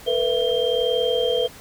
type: tone cluster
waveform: sine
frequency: 453.1 / 494 / 664 / 3180 Hz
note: A#4 / B4 / E5 / G7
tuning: -49 / 0 / +12 / +24 cents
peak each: -24 / -21 / -28 / -26 dBFS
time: 0.06-1.48 s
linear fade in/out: 20 ms
effects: pink hiss -43 dBFS RMS until 1.6 s